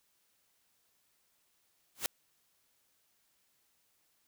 white noise with exponential growth, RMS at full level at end -29 dBFS, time 1.95-2.06 s, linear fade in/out 0 ms, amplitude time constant 23 ms, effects white hiss -74 dBFS RMS until 4.27 s

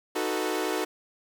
sawtooth chord, B dominant seventh, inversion first, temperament equal with one note detuned, 311.1 / 368.5 / 440 / 493.9 Hz, D#4 / F#4 / A4 / B4, 0 / -7 / 0 / 0 cents, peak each -28 / -27 / -28 / -32 dBFS, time 0.15-0.85 s, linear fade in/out 10 ms, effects 10-bit

